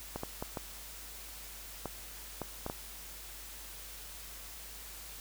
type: clicks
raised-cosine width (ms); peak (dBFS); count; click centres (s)
1; -22; 8; 0.16 / 0.234 / 0.425 / 0.572 / 1.857 / 2.417 / 2.664 / 2.699
effects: added 50 Hz sine -52 dBFS peak until 5.2 s + white hiss -48 dBFS RMS until 5.2 s